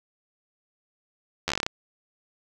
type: slowing click train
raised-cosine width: 0.2 ms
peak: -8 dBFS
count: 10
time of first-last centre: 1.48-1.665 s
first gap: 11 ms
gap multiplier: 1.15
effects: 8-bit